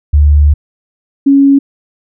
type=tone pair in turn; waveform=sine; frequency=73.42 / 277.2 Hz; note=D2 / C#4; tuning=0 / 0 cents; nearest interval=octave + major seventh; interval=2300 cents; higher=second; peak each=-3 dBFS; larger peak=neither; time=0.13-0.54 / 1.26-1.59 s; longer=first; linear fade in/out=10 ms; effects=none